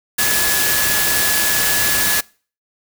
sine tone in noise, 1701 Hz, G#6, 41 cents sharp, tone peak -21 dBFS, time 0.18-2.21 s, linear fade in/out 10 ms, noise white, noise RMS -17 dBFS, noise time 0.18-2.21 s, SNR -7 dB, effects noise-tail reverb RT60 0.4 s tail -24 dB re dry

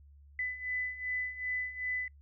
sine beating tone pair, 2000 / 2002.6 Hz, B6 / B6, +21 / +24 cents, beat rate 2.6 Hz, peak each -39 / -35 dBFS, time 0.39-2.08 s, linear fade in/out 2 ms, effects noise-tail reverb RT60 0.1 s tail -26 dB re dry + added 71 Hz sine -54 dBFS peak until 2.21 s

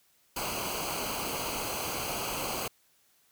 pink noise with comb filter, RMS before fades -34 dBFS, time 0.36-2.68 s, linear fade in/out 5 ms, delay 0.55 ms, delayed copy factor -0.75, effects white hiss -67 dBFS RMS until 3.31 s

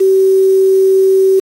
sine tone with quantisation, 383.1 Hz, G4, 40 cents flat, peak -6 dBFS, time 0-1.4 s, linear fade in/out 10 ms, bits 5, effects AAC 48 kbps

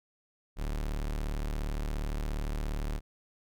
40% pulse tone, 37.22 Hz, D1, 24 cents sharp, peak -30 dBFS, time 0.56-3.01 s, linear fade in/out 50 ms, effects none

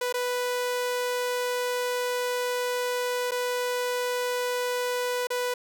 sawtooth tone with dropouts, 493.9 Hz, B4, in tune, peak -22 dBFS, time 0.01-5.54 s, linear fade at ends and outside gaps 5 ms, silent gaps 0.126-0.14 / 3.31-3.317 / 5.271-5.303 s, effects none

